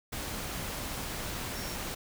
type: tone in noise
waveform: sine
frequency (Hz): 5510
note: F8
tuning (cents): -24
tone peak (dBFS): -45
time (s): 1.55-1.75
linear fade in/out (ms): 10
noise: pink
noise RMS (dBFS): -37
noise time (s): 0.12-1.95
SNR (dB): -11
effects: none